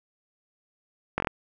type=slowing click train; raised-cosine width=0.5 ms; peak=-10 dBFS; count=5; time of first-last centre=1.18-1.272 s; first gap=21 ms; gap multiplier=1.06; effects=none